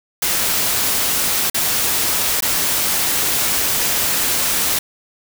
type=noise with dropouts; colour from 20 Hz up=white; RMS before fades=-18 dBFS; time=0.22-4.79 s; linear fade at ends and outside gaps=5 ms; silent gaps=1.5-1.544 / 2.407-2.423 s; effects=none